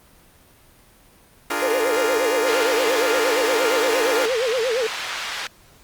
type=chord; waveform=10% pulse; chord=Bb dominant seventh; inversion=first; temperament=equal with one note detuned; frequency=295.5 / 349.2 / 415.3 / 466.2 Hz; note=D4 / F4 / Ab4 / Bb4; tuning=+11 / 0 / 0 / 0 cents; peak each=-19 dBFS; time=1.5-4.26 s; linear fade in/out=5 ms
type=tone with vibrato; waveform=sine; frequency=481.5 Hz; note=B4; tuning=44 cents flat; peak=-19 dBFS; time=1.62-4.87 s; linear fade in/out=5 ms; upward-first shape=sine; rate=8.6 Hz; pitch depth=170 cents each way
type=band-pass noise; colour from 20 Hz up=pink; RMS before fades=-29 dBFS; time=2.47-5.47 s; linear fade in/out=2 ms; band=1200 to 4500 Hz; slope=12 dB/octave
effects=pink hiss -52 dBFS RMS until 5.83 s + Opus 32 kbps